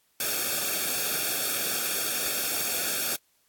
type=noise with comb filter; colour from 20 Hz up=white; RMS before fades=-28 dBFS; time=0.2-3.16 s; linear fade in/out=2 ms; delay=1 ms; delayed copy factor=-0.8; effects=white hiss -68 dBFS RMS until 3.48 s + AAC 64 kbps